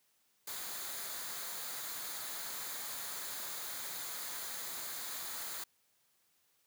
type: noise with comb filter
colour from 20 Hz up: white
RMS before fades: -42 dBFS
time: 0.47-5.64 s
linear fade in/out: 5 ms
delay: 0.36 ms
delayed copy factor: -0.5
effects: white hiss -74 dBFS RMS until 6.66 s + high-pass 80 Hz 12 dB/octave